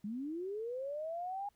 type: linear sweep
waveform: sine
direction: up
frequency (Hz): 196 to 823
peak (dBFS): -37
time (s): 0.04-1.49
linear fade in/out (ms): 5
effects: pink hiss -75 dBFS RMS until 1.55 s